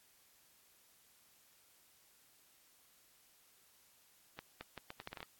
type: accelerating click train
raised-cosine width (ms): 0.3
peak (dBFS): -28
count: 10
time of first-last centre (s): 4.39-5.229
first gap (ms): 220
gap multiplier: 0.76
effects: white hiss -68 dBFS RMS until 5.39 s + AAC 64 kbps